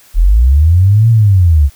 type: linear two-way sweep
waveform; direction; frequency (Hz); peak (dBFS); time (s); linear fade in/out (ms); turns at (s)
sine; up then down; 36.71 to 116.54 to 66.9; -4; 0.14-1.7; 50; 1.1
effects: white hiss -44 dBFS RMS until 1.75 s